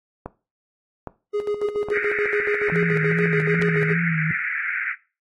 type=click train; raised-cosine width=1 ms; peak=-16 dBFS; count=4; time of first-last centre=0.26-2.699 s; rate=1.23 Hz
type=tone with tremolo; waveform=triangle; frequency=415.3 Hz; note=G#4; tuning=in tune; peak=-18 dBFS; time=1.33-3.94 s; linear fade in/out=20 ms; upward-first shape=square; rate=7 Hz; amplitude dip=65%
type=band-pass noise; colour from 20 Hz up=white; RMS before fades=-26 dBFS; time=1.91-4.96 s; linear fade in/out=50 ms; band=1400 to 2300 Hz; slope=96 dB/octave
type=tone with vibrato; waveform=sine; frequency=163.1 Hz; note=E3; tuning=18 cents flat; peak=-21 dBFS; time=2.72-4.31 s; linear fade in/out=2 ms; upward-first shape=sine; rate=2.5 Hz; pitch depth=71 cents each way
effects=noise-tail reverb RT60 0.3 s tail -17 dB re dry + AAC 32 kbps